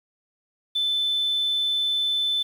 sine tone, 3520 Hz, A7, in tune, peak -20 dBFS, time 0.75-2.43 s, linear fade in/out 10 ms, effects tanh soft clip ceiling -16 dBFS + 8-bit

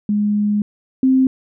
sine tone pair in turn, 207.7 / 261.7 Hz, G#3 / C4, 0 / 0 cents, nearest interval major third, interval 400 cents, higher second, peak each -14 / -10 dBFS, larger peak second, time 0.09-0.62 / 1.03-1.27 s, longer first, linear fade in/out 2 ms, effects none

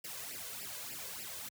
white noise with flanger, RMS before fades -44 dBFS, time 0.04-1.49 s, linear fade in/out 5 ms, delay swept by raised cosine 0.39 to 1.99 ms, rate 3.4 Hz, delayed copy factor +0.85, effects high-pass 80 Hz 12 dB/octave

